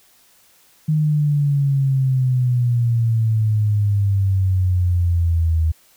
sine exponential sweep, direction down, 155.56 to 79.2 Hz, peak -14 dBFS, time 0.88-5.72 s, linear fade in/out 10 ms, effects white hiss -54 dBFS RMS until 5.96 s

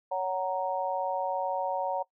harmonic tone, 186.2 Hz, F#3, 11 cents sharp, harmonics 3 / 4 / 5, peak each -32 / -32 / -32 dBFS, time 0.11-2.03 s, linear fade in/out 10 ms, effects noise-tail reverb RT60 0.1 s tail -20 dB re dry

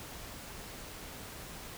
silence, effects pink hiss -46 dBFS RMS until 1.77 s

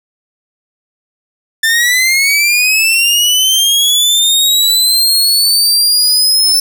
sawtooth linear sweep, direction up, 1772 to 5300 Hz, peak -5 dBFS, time 1.63-6.6 s, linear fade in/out 5 ms, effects none

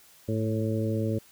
harmonic tone with a mistuned harmonic, 110.5 Hz, A2, 8 cents sharp, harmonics 1 / 2 / 3 / 4 / 5, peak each -28 / -31 / -33 / -34 / -35 dBFS, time 0.28-1.19 s, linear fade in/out 10 ms, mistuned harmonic 1, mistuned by -39 cents, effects white hiss -56 dBFS RMS until 1.31 s

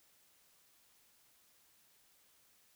silence, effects white hiss -69 dBFS RMS until 2.75 s

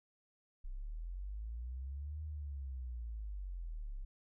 sine linear two-way sweep, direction up then down, 30.1 to 77.78 to 31.72 Hz, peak -40 dBFS, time 0.64-4.05 s, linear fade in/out 10 ms, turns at 2.23 s, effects none

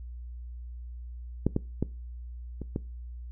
clicks, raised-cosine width 3 ms, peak -10 / -12 / -13 / -23 / -16 dBFS, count 5, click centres 1.466 / 1.564 / 1.826 / 2.617 / 2.761 s, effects noise-tail reverb RT60 0.3 s tail -21 dB re dry + added 60 Hz sine -38 dBFS peak until 3.31 s

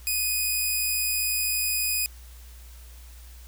5% pulse tone, 2489 Hz, D#7, in tune, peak -14 dBFS, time 0.07-2.06 s, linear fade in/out 0 ms, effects added 60 Hz sine -43 dBFS peak until 3.47 s + white hiss -53 dBFS RMS until 3.47 s

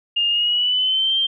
sine tone with pitch glide, 2826 to 3154 Hz, F7 to G7, +20 to +10 cents, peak -16 dBFS, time 0.16-1.27 s, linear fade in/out 10 ms, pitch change +190 cents, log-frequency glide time 0.29-1.15 s, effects none

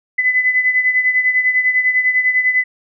sine beating tone pair, 2008 / 2018 Hz, B6 / B6, +28 / +37 cents, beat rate 10 Hz, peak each -13 / -19 dBFS, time 0.18-2.64 s, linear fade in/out 10 ms, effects none

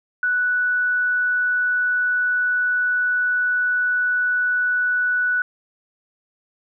sine tone, 1480 Hz, F#6, in tune, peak -17 dBFS, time 0.23-5.42 s, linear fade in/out 2 ms, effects none

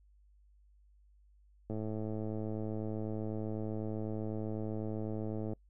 click train, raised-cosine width 2 ms, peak -26 dBFS, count 415, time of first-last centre 1.7-5.533 s, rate 108 Hz, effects noise-tail reverb RT60 0.1 s tail -26 dB re dry + added 50 Hz sine -61 dBFS peak until 5.69 s

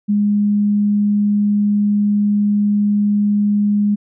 sine tone, 206.1 Hz, G#3, 13 cents flat, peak -12 dBFS, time 0.08-3.96 s, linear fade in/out 20 ms, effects none

